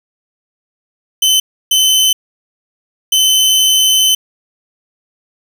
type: tone bursts at uneven times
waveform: sawtooth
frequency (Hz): 3049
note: G7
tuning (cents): -49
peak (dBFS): -5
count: 3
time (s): 1.22-1.4 / 1.71-2.13 / 3.12-4.15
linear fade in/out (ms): 5
effects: none